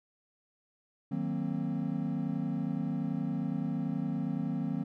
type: chord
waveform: triangle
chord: C half-diminished seventh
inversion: first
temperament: equal with one note detuned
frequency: 155.56 / 185 / 233.1 / 265 Hz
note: Eb3 / Gb3 / Bb3 / C4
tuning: 0 / 0 / 0 / +22 cents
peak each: -34 dBFS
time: 1.11-4.84 s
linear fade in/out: 10 ms
effects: none